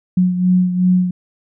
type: beating tone pair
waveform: sine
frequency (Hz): 181.5 / 184.2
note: F#3 / F#3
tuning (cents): -33 / -7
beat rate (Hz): 2.7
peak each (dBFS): -12 / -19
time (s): 0.17-1.11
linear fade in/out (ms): 5
effects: none